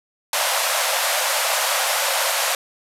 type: band-pass noise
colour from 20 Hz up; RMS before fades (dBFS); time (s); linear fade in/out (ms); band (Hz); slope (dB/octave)
pink; -21; 0.33-2.55; 2; 520 to 14000; 96
effects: none